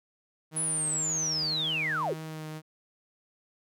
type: tone with vibrato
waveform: sawtooth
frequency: 156.9 Hz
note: D#3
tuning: 15 cents sharp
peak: -33 dBFS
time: 0.51-2.62 s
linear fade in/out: 50 ms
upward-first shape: triangle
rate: 1.9 Hz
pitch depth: 20 cents each way
type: linear sweep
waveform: sine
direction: down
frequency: 10320 to 293.4 Hz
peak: -27 dBFS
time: 0.56-2.14 s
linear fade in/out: 10 ms
effects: none